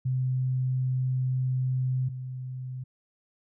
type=tone pair in turn; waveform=sine; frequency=128.8 / 128.31 Hz; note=C3 / C3; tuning=-27 / -33 cents; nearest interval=unison; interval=6 cents; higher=first; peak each=-24 / -33 dBFS; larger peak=first; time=0.05-2.09 / 2.09-2.84 s; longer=first; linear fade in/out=10 ms; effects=none